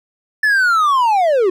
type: linear sweep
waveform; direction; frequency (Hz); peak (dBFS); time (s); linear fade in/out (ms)
triangle; down; 1760 to 350.6; -9; 0.43-1.5; 5
effects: none